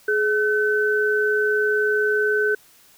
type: tone pair together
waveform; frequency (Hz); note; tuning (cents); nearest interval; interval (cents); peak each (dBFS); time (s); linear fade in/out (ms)
sine; 422.1 / 1519.9; G#4 / F#6; +28 / +46; octave + minor seventh; 2218; -20; 0.08-2.55; 5
effects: white hiss -53 dBFS RMS until 2.97 s